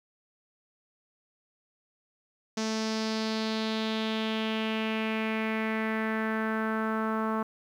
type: tone with low-pass filter sweep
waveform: sawtooth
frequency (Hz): 220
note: A3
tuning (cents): 0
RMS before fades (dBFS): -30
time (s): 2.57-7.43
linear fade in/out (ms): 5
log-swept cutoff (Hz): 5800 to 1200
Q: 3.3
effects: 10-bit